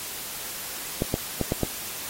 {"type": "clicks", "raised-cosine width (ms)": 2, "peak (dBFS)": -10, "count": 5, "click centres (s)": [1.021, 1.141, 1.413, 1.521, 1.633], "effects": ["white hiss -35 dBFS RMS until 2.09 s", "AAC 48 kbps"]}